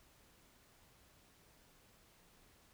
silence, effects pink hiss -67 dBFS RMS until 2.73 s

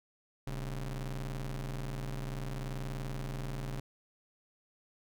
40% pulse ring-modulated tone, 82.41 Hz, E2, in tune, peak -32 dBFS, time 0.47-3.8 s, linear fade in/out 5 ms, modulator 51.5 Hz, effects none

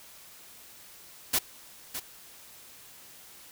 white noise with echo, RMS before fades -25 dBFS, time 1.33-1.39 s, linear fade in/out 10 ms, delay 610 ms, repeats 1, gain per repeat -10 dB, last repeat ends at 2 s, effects white hiss -51 dBFS RMS until 3.51 s

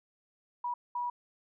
sine tone bursts at uneven times, 970 Hz, B5, 31 cents flat, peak -31 dBFS, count 2, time 0.64-0.74 / 0.95-1.1 s, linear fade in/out 5 ms, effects none

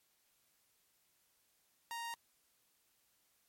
sawtooth tone, 932.3 Hz, A#5, in tune, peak -37 dBFS, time 1.91-2.14 s, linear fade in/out 0 ms, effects white hiss -75 dBFS RMS until 3.48 s + MP3 64 kbps

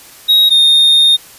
triangle tone pair in turn, 3792 / 3676 Hz, A#7 / A#7, +29 / -25 cents, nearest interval minor second, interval 54 cents, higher first, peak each -4 dBFS, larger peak neither, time 0.28-0.5 / 0.5-1.17 s, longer second, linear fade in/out 20 ms, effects white hiss -38 dBFS RMS until 1.38 s + resampled to 32000 Hz

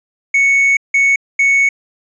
triangle tone bursts at uneven times, 2217 Hz, C#7, in tune, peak -7 dBFS, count 3, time 0.34-0.77 / 0.94-1.16 / 1.39-1.69 s, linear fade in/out 5 ms, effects resampled to 16000 Hz

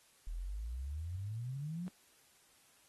sine exponential sweep, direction up, 38.89 to 185.8 Hz, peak -38 dBFS, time 0.27-1.88 s, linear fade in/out 0 ms, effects white hiss -67 dBFS RMS until 2.88 s + AAC 32 kbps

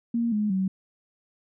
sine tone with pitch steps, 233.6 / 210.5 / 189.74 Hz, A#3 / G#3 / F#3, +4 / +24 / +44 cents, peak -22 dBFS, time 0.14-0.68 s, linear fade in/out 5 ms, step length 180 ms, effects none

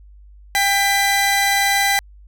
sawtooth tone pair together, 794.2 / 1996 Hz, G5 / B6, +22 / +18 cents, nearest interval octave + major third, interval 1596 cents, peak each -14 dBFS, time 0.55-1.99 s, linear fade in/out 0 ms, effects added 50 Hz sine -41 dBFS peak until 2.27 s

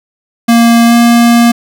square tone with pitch glide, 233.1 to 235.5 Hz, A#3 to A#3, 0 to +18 cents, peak -4 dBFS, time 0.48-1.52 s, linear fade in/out 10 ms, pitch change +18 cents, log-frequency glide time 0.86-0.94 s, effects none

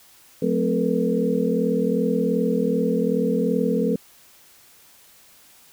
sine tone cluster, 180 / 218.5 / 259.2 / 441.1 / 483.7 Hz, F#3 / A3 / C4 / A4 / B4, -47 / -12 / -16 / +4 / -36 cents, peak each -25 dBFS, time 0.42-3.96 s, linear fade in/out 5 ms, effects white hiss -52 dBFS RMS until 5.72 s

